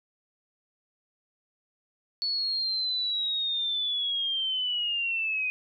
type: linear sweep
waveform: sine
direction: down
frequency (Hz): 4435 to 2489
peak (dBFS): -26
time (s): 2.22-5.5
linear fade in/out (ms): 0
effects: none